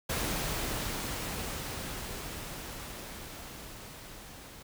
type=noise with level ramp; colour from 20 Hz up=pink; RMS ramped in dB=-32 to -49 dBFS; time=0.09-4.63 s; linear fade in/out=10 ms; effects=none